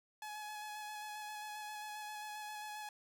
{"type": "tone with vibrato", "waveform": "sawtooth", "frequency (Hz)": 846, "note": "G#5", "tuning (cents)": 32, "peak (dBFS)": -40, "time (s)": [0.22, 2.89], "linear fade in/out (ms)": 2, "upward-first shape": "square", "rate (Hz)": 7.5, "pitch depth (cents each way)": 14, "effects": []}